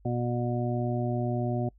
harmonic tone, 121 Hz, B2, 35 cents flat, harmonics 1 / 2 / 3 / 5 / 6, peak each -29 / -32 / -34 / -36 / -37 dBFS, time 0.05-1.69 s, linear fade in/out 5 ms, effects noise-tail reverb RT60 0.1 s tail -25 dB re dry + added 50 Hz sine -55 dBFS peak until 1.78 s

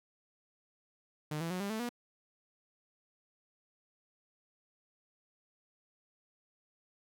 sawtooth tone with pitch steps, 151.7 / 166.39 / 182.5 / 200.2 / 219.6 / 240.8 Hz, D#3 / E3 / F#3 / G3 / A3 / B3, -44 / +16 / -24 / +37 / -3 / -44 cents, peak -31 dBFS, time 1.31-1.892 s, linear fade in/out 5 ms, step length 97 ms, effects none

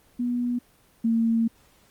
sine tone pair in turn, 243.4 / 228 Hz, B3 / A#3, -25 / -38 cents, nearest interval minor second, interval 113 cents, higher first, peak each -23 / -19 dBFS, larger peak second, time 0.19-0.59 / 1.04-1.48 s, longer second, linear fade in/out 10 ms, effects pink hiss -59 dBFS RMS until 1.9 s + Opus 24 kbps

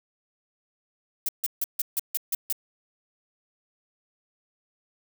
violet noise bursts, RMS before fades -26 dBFS, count 8, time 1.26-2.526 s, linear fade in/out 2 ms, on 27 ms, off 150 ms, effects none

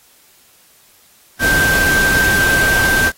sine tone in noise, 1568 Hz, G6, in tune, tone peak -12 dBFS, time 1.39-3.12 s, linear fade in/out 50 ms, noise pink, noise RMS -19 dBFS, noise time 1.39-3.12 s, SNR +4 dB, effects white hiss -50 dBFS RMS until 3.17 s + AAC 48 kbps

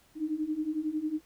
sine beating tone pair, 301.8 / 312.8 Hz, D4 / D#4, +47 / +9 cents, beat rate 11 Hz, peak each -34 / -31 dBFS, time 0.15-1.21 s, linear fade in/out 50 ms, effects pink hiss -63 dBFS RMS until 1.25 s

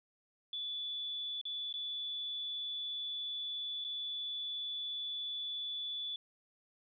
sine tone with dropouts, 3457 Hz, A7, 31 cents flat, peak -37 dBFS, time 0.53-6.16 s, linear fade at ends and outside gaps 2 ms, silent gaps 1.414-1.453 / 1.727-1.739 / 3.842-3.847 s, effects none

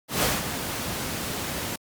pink noise with ADSR envelope, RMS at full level -21 dBFS, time 0.08-1.76 s, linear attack 150 ms, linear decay 190 ms, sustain -9 dB, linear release 5 ms, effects high-pass 80 Hz 12 dB/octave + Opus 48 kbps

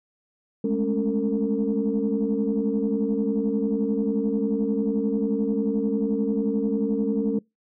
sine tone cluster, 205.7 / 217 / 277 / 454.4 Hz, G#3 / A3 / C#4 / A#4, -16 / -24 / -1 / -44 cents, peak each -26 dBFS, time 0.64-7.39 s, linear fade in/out 5 ms, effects noise-tail reverb RT60 0.2 s tail -25 dB re dry + tanh soft clip ceiling -13 dBFS

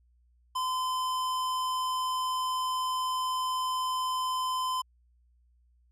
sine tone with hard clipping, 1024 Hz, C6, 38 cents flat, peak -30 dBFS, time 0.55-4.82 s, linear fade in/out 10 ms, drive 17 dB, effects added 60 Hz sine -62 dBFS peak until 5.91 s

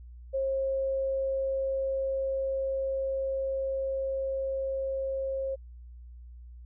sine tone with level ramp, 537 Hz, C5, 45 cents sharp, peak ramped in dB -26 to -29 dBFS, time 0.33-5.56 s, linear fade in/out 20 ms, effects added 60 Hz sine -44 dBFS peak until 6.65 s

